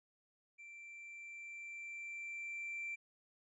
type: tone with level ramp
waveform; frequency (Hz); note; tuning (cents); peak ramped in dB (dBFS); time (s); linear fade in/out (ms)
triangle; 2349; D7; 0; -50 to -37; 0.58-2.96; 20
effects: tanh soft clip ceiling -36 dBFS + resampled to 24000 Hz